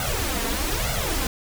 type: noise with flanger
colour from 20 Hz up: pink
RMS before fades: -25 dBFS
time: 0-1.27 s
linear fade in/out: 2 ms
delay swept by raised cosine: 1.4 to 4.4 ms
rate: 1.1 Hz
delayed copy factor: +0.9
effects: none